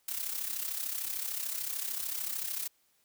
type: noise with amplitude modulation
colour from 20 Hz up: blue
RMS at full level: -33 dBFS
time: 0.08-2.68 s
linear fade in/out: 5 ms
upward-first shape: sine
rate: 33.4 Hz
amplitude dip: 65%
effects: white hiss -71 dBFS RMS until 3.04 s